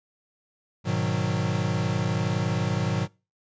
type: chord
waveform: square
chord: G# minor seventh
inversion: none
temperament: equal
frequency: 103.83 / 123.47 / 155.56 / 185 Hz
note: G#2 / B2 / D#3 / F#3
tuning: 0 / 0 / 0 / 0 cents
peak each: -30 dBFS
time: 0.84-3.08 s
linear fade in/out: 50 ms
effects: noise-tail reverb RT60 0.3 s tail -24 dB re dry + resampled to 16000 Hz